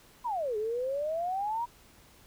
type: exponential two-way sweep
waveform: sine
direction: down then up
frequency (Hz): 1027 to 415.3 to 970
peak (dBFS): -29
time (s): 0.24-1.66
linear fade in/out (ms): 20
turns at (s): 0.57
effects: pink hiss -58 dBFS RMS until 2.26 s